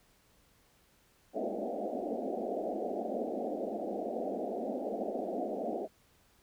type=band-pass noise; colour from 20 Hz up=white; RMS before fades=-36 dBFS; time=1.33-5.88 s; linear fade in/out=50 ms; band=200 to 750 Hz; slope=96 dB/octave; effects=pink hiss -67 dBFS RMS until 6.42 s